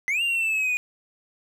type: linear two-way sweep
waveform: triangle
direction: up then down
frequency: 2000 to 2810 to 2448 Hz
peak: -20 dBFS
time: 0.08-0.77 s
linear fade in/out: 0 ms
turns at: 0.22 s
effects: none